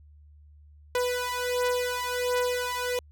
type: beating tone pair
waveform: sawtooth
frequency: 493.9 / 495.3 Hz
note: B4 / B4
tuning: 0 / +5 cents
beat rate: 1.4 Hz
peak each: -25 dBFS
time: 0.95-2.99 s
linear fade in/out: 2 ms
effects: added 74 Hz sine -50 dBFS peak until 3.11 s